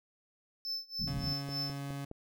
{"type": "tone with tremolo", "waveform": "triangle", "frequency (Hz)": 5274, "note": "E8", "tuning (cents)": 0, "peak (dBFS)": -32, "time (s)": [0.65, 1.78], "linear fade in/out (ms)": 0, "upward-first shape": "sine", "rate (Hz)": 3.4, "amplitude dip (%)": 95}
{"type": "low-pass noise", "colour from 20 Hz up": "white", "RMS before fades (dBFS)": -39, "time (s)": [0.99, 1.33], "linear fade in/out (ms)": 0, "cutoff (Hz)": 240, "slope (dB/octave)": 48}
{"type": "tone", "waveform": "30% pulse", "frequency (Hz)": 140, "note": "C#3", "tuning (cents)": 18, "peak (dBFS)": -35, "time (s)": [1.07, 2.05], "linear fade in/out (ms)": 5}
{"type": "click train", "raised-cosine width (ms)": 2, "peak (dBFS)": -31, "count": 4, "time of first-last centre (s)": [1.49, 2.114], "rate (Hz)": 4.81}
{"effects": []}